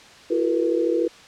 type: tone cluster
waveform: sine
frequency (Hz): 337.6 / 371.1 / 444.4 / 484.6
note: E4 / F#4 / A4 / B4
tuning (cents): +41 / +5 / +17 / -33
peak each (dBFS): -22 / -27 / -27 / -23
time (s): 0.3-1.08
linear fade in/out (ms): 10
effects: white hiss -46 dBFS RMS until 1.27 s + low-pass 5000 Hz 12 dB/octave